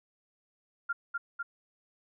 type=tone with echo; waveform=sine; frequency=1396.9 Hz; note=F6; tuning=in tune; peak=-28 dBFS; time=0.89-0.93 s; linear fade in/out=10 ms; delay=250 ms; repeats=2; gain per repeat=-2 dB; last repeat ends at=1.43 s; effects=none